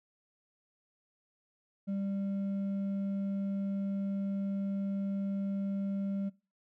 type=tone with hard clipping; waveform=sine; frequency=197.1 Hz; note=G3; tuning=10 cents sharp; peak=-33 dBFS; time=1.87-6.3 s; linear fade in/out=20 ms; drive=4 dB; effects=noise-tail reverb RT60 0.3 s tail -21 dB re dry